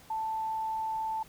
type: tone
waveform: sine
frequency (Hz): 882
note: A5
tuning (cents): +4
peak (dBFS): -30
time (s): 0.1-1.23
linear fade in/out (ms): 5
effects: pink hiss -56 dBFS RMS until 1.28 s